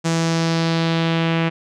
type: tone with low-pass filter sweep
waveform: sawtooth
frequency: 164.81 Hz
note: E3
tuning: in tune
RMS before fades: -19 dBFS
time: 0.04-1.5 s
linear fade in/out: 20 ms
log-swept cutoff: 7100 to 2600 Hz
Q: 2.1
effects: none